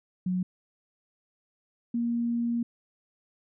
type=tone pair in turn; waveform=sine; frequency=182.8 / 235.6 Hz; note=F#3 / A#3; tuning=-21 / +19 cents; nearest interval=major third; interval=440 cents; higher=second; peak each=-25 dBFS; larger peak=neither; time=0.26-0.43 / 1.94-2.63 s; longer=second; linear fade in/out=5 ms; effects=none